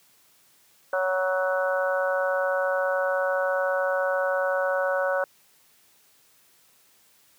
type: harmonic tone with a mistuned harmonic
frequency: 185.9 Hz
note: F#3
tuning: 8 cents sharp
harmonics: 3 / 4 / 5 / 6 / 7 / 8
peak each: -24 / -33 / -35 / -35 / -34 / -29 dBFS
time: 0.93-5.24 s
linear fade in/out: 2 ms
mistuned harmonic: 5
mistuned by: +29 cents
effects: white hiss -60 dBFS RMS until 7.38 s + high-pass 80 Hz 12 dB/octave